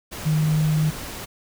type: tone in noise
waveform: sine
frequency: 154.8 Hz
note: D#3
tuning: 9 cents flat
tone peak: -17 dBFS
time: 0.25-0.91 s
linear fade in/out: 20 ms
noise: pink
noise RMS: -34 dBFS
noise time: 0.11-1.26 s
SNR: +14 dB
effects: none